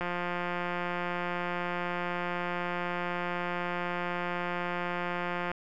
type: click train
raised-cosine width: 0.5 ms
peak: -18 dBFS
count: 970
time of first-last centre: 0.01-5.516 s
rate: 176 Hz
effects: none